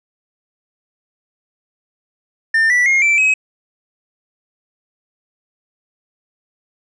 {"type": "tone with pitch steps", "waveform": "triangle", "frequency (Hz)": [1800, 1962.9, 2141, 2334, 2546], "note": ["A6", "B6", "C7", "D7", "D#7"], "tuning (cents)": [39, -11, 39, -11, 39], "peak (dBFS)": -9, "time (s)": [2.54, 3.34], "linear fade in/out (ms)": 5, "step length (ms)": 160, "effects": ["resampled to 22050 Hz"]}